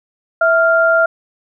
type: tone pair together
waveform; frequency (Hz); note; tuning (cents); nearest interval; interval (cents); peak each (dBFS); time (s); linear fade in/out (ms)
sine; 657 / 1393.4; E5 / F6; -6 / -4; octave + minor second; 1302; -12; 0.41-1.06; 5
effects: none